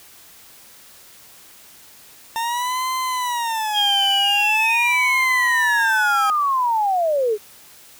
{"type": "tone with vibrato", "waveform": "40% pulse", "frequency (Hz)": 904, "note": "A5", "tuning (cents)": 47, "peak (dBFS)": -20, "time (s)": [2.36, 6.3], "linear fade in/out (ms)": 0, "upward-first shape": "sine", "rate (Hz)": 0.43, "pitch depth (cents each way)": 230}
{"type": "linear sweep", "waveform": "sine", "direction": "down", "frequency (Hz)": [3282, 399.8], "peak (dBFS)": -16, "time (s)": [3.73, 7.38], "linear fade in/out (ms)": 50}
{"effects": ["white hiss -46 dBFS RMS until 7.99 s"]}